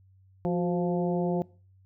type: harmonic tone with a mistuned harmonic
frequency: 174.61 Hz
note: F3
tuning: in tune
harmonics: 1 / 2 / 3 / 4 / 5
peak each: -27 / -30 / -33 / -35 / -41 dBFS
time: 0.45-1.42 s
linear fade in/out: 0 ms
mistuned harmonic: 2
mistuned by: +56 cents
effects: noise-tail reverb RT60 0.4 s tail -23 dB re dry + added 95 Hz sine -56 dBFS peak until 1.85 s